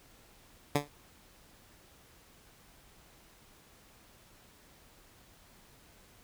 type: tone with exponential decay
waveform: 10% pulse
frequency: 144.9 Hz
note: D3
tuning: 23 cents flat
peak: -15 dBFS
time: 0.75-0.89 s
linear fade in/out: 5 ms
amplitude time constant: 29 ms
effects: pink hiss -60 dBFS RMS until 6.23 s